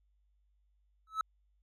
triangle tone with exponential growth, 1300 Hz, E6, 24 cents flat, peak -24 dBFS, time 1.07-1.21 s, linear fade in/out 2 ms, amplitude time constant 29 ms, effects added 50 Hz sine -69 dBFS peak until 1.62 s + AAC 48 kbps

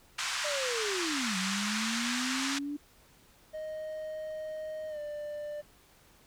pink band-pass noise, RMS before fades -34 dBFS, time 0.18-2.59 s, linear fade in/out 10 ms, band 1100 to 7700 Hz, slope 24 dB/octave
sine linear two-way sweep, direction down then up, 609 to 185 to 294.6 Hz, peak -33 dBFS, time 0.44-2.77 s, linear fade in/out 10 ms, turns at 1.37 s
triangle tone with pitch glide, 622.3 to 593.2 Hz, D#5 to D5, 0 to +17 cents, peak -34 dBFS, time 3.53-5.62 s, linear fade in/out 20 ms, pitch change -83 cents, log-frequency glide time 4.89-4.99 s
effects pink hiss -61 dBFS RMS until 6.26 s

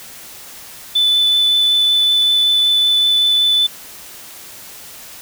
sine tone with vibrato, 3500 Hz, A7, 10 cents flat, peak -9 dBFS, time 0.95-3.67 s, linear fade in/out 10 ms, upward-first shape triangle, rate 5.3 Hz, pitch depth 8 cents each way, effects tanh soft clip ceiling -8 dBFS + white hiss -36 dBFS RMS until 5.21 s

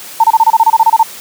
sine tone bursts, 900 Hz, A5, 39 cents sharp, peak -3 dBFS, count 13, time 0.2-1.031 s, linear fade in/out 5 ms, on 39 ms, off 27 ms, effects white hiss -30 dBFS RMS until 1.2 s + high-pass 150 Hz 12 dB/octave

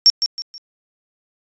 sine tone with echo, 5500 Hz, F8, 27 cents flat, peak -6 dBFS, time 0.06-0.1 s, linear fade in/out 0 ms, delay 160 ms, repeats 3, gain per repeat -9 dB, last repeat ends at 0.58 s, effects resampled to 16000 Hz

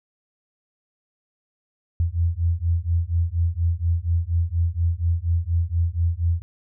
sine beating tone pair, 82.8 / 87 Hz, E2 / F2, +8 / -6 cents, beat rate 4.2 Hz, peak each -22 / -22 dBFS, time 2-6.42 s, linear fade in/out 0 ms, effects none

